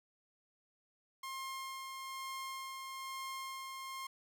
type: tone with tremolo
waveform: sawtooth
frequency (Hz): 1065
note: C6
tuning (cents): +30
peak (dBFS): -37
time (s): 1.23-4.07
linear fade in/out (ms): 5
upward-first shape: sine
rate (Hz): 1.1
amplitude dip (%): 30
effects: none